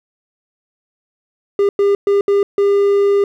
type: tone bursts at uneven times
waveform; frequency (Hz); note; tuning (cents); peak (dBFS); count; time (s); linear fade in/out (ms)
triangle; 401.6; G4; +42; -8; 5; 1.59-1.69 / 1.79-1.95 / 2.07-2.21 / 2.28-2.43 / 2.58-3.24; 2
effects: none